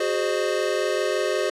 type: chord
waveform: square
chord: Ab dominant seventh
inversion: third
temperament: equal with one note detuned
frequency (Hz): 370 / 415.3 / 523.3 / 609.8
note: Gb4 / Ab4 / C5 / Eb5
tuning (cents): 0 / 0 / 0 / -35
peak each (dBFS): -28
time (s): 0-1.5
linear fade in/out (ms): 5
effects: low-pass 8000 Hz 12 dB/octave